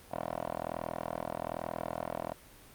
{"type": "tone with band-pass filter", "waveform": "10% pulse", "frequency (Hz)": 41.2, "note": "E1", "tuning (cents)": 0, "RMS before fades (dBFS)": -37, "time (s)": [0.11, 2.33], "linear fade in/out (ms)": 10, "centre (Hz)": 740, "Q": 3.3, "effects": ["pink hiss -55 dBFS RMS until 2.74 s", "Opus 32 kbps"]}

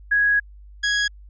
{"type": "tone pair in turn", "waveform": ["sine", "sawtooth"], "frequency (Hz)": [1661.2, 1661.2], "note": ["G#6", "G#6"], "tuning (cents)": [0, 0], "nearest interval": "unison", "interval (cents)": 0, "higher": "neither", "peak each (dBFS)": -15, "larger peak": "neither", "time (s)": [[0.11, 0.4], [0.83, 1.08]], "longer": "first", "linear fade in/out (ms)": 10, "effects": ["added 50 Hz sine -41 dBFS peak until 1.29 s", "resampled to 16000 Hz"]}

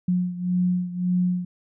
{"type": "beating tone pair", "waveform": "sine", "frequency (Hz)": [179.4, 181.2], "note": ["F3", "F#3"], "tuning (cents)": [47, -36], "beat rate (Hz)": 1.8, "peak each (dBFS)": [-22, -26], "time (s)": [0.08, 1.45], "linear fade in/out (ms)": 5, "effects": []}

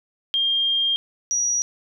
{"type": "tone pair in turn", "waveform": "sine", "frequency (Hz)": [3208, 5789], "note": ["G7", "F#8"], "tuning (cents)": [39, -39], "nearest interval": "minor seventh", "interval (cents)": 1022, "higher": "second", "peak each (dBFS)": [-18, -19], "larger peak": "first", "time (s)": [[0.34, 0.96], [1.31, 1.62]], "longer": "first", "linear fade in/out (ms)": 0, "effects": []}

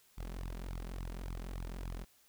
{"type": "tone with flanger", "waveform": "sawtooth", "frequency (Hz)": 43.62, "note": "F1", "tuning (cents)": -1, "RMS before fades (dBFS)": -42, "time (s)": [0.17, 2.05], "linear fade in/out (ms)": 20, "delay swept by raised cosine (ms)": [0.8, 5.3], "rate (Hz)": 3.5, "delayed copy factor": 0.85, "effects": ["white hiss -67 dBFS RMS until 2.28 s"]}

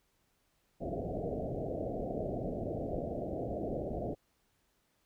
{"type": "low-pass noise", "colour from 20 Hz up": "white", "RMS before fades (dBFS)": -37, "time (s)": [0.8, 4.15], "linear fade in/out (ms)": 20, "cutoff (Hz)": 710, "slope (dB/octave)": 96, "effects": ["pink hiss -75 dBFS RMS until 5.05 s"]}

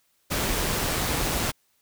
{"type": "noise with amplitude modulation", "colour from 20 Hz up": "pink", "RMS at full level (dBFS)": -25, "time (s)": [0.3, 1.52], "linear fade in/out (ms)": 20, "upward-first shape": "sine", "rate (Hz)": 168, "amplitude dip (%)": 25, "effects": ["white hiss -68 dBFS RMS until 1.81 s"]}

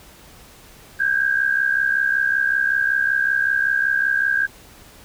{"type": "tone pair together", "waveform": "sine", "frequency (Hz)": [1555.7, 1621], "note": ["G6", "G#6"], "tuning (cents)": [-14, -42], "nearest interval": "minor second", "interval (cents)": 72, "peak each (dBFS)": [-21, -18], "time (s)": [0.99, 4.47], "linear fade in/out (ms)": 20, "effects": ["pink hiss -46 dBFS RMS until 5.04 s"]}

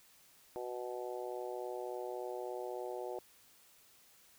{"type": "harmonic tone", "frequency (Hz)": 123.47, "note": "B2", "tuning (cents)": 0, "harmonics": [3, 4, 5, 6, 7], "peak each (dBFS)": [-43, -44, -46, -48, -49], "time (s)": [0.56, 3.19], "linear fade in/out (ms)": 0, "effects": ["white hiss -64 dBFS RMS until 4.38 s"]}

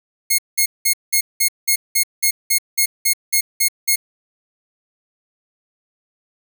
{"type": "tone bursts", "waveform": "5% pulse", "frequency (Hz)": 2159, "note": "C#7", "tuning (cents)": -46, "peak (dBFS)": -3, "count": 14, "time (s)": [0.3, 3.96], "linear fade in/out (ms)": 10, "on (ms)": 85, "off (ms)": 190, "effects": []}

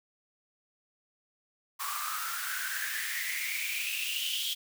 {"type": "noise with high-pass filter sweep", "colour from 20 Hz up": "white", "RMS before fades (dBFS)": -34, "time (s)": [1.79, 4.55], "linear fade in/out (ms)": 20, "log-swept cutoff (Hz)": [1100, 3300], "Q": 9.5, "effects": []}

